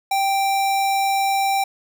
square tone, 784 Hz, G5, in tune, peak -18 dBFS, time 0.11-1.64 s, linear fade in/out 5 ms, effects none

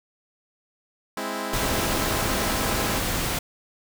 10% pulse chord, Ab augmented, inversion none, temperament equal, 207.7 / 261.6 / 329.6 Hz, Ab3 / C4 / E4, 0 / 0 / 0 cents, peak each -24 dBFS, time 1.17-2.98 s, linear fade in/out 2 ms
pink noise, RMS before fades -26 dBFS, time 1.53-3.39 s, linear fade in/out 5 ms
effects none

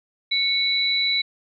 sine tone pair together, 2217 / 3950 Hz, C#7 / B7, 0 / 0 cents, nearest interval minor seventh, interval 1000 cents, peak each -24 / -20 dBFS, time 0.31-1.22 s, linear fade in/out 10 ms, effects none

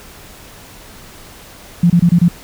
sine tone bursts, 173 Hz, F3, 16 cents flat, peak -6 dBFS, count 5, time 1.83-2.284 s, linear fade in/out 5 ms, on 70 ms, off 26 ms, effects pink hiss -38 dBFS RMS until 2.43 s

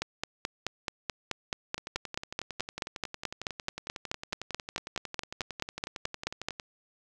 two click trains, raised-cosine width 0.2 ms, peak -20 / -13 dBFS, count 54 / 31, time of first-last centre 1.78-6.598 / 0.02-6.486 s, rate 11 / 4.64 Hz, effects none

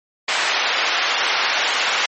white band-pass noise, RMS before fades -20 dBFS, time 0.28-2.06 s, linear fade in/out 5 ms, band 690 to 3000 Hz, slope 12 dB/octave, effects MP3 32 kbps

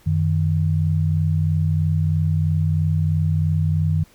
sine tone pair together, 92.5 / 155.56 Hz, F#2 / D#3, 0 / 0 cents, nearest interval major sixth, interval 900 cents, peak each -19 dBFS, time 0.06-4.04 s, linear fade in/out 10 ms, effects pink hiss -54 dBFS RMS until 4.14 s

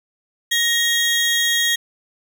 30% pulse tone pair together, 1880 / 3275 Hz, A#6 / G#7, +14 / -25 cents, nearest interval minor seventh, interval 961 cents, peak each -16 dBFS, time 0.51-1.76 s, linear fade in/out 10 ms, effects none

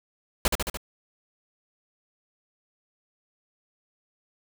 pink noise with echo, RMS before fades -21 dBFS, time 0.45-0.48 s, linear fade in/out 2 ms, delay 73 ms, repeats 4, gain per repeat -3 dB, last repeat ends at 0.772 s, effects none

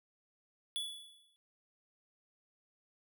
square tone with exponential decay, 3425 Hz, A7, 47 cents flat, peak -34 dBFS, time 0.76-1.36 s, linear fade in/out 0 ms, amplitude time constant 130 ms, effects none

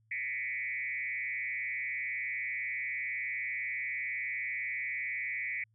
sine tone with frequency modulation, 2132 Hz, C7, 32 cents sharp, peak -33 dBFS, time 0.11-5.64 s, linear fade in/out 5 ms, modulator 135 Hz, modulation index 1.7, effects added 110 Hz sine -67 dBFS peak until 5.74 s

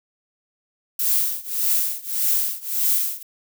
violet noise with tremolo, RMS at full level -18 dBFS, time 0.99-3.23 s, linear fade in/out 5 ms, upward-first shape triangle, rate 1.7 Hz, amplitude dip 95%, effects none

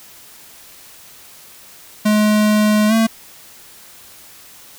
square tone with pitch glide, 211.9 to 224.4 Hz, G#3 to A3, +35 to +34 cents, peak -12 dBFS, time 2.05-3.07 s, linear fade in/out 10 ms, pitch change +99 cents, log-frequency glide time 2.88-2.93 s, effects white hiss -42 dBFS RMS until 4.78 s

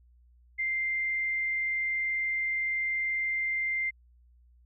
sine tone, 2093 Hz, C7, in tune, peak -27 dBFS, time 0.58-3.91 s, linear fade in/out 20 ms, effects added 60 Hz sine -57 dBFS peak until 4.65 s

